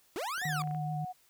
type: linear two-way sweep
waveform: 40% pulse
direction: up then down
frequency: 300 to 1975.5 to 1101 Hz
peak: -33 dBFS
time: 0.16-0.62 s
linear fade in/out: 0 ms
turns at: 0.46 s
type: click train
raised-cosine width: 0.5 ms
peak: -36 dBFS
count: 11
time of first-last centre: 0.38-0.748 s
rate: 27.2 Hz
type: tone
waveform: sine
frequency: 735 Hz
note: F#5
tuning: 12 cents flat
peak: -37 dBFS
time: 0.41-1.13 s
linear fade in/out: 20 ms
type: tone with vibrato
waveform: sine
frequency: 153.1 Hz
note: D#3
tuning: 28 cents flat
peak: -33 dBFS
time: 0.45-1.05 s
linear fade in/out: 5 ms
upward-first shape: sine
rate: 7.1 Hz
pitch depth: 24 cents each way
effects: white hiss -66 dBFS RMS until 1.29 s